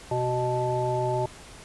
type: harmonic tone with a mistuned harmonic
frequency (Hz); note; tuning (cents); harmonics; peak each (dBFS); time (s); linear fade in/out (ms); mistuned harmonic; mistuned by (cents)
125.1; B2; +23; 1 / 3 / 5 / 7; -29 / -29 / -29 / -29; 0.11-1.26; 5; 5; -18
effects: pink hiss -46 dBFS RMS until 1.64 s + resampled to 24000 Hz